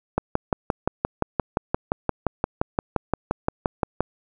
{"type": "click train", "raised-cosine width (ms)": 1, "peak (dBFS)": -6, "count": 23, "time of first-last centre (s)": [0.18, 4.006], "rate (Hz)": 5.75, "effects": []}